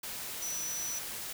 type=tone in noise; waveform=sine; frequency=5920 Hz; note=F#8; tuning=in tune; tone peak=-35 dBFS; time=0.42-0.99 s; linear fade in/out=5 ms; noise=white; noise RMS=-40 dBFS; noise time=0.03-1.33 s; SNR=+2 dB; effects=none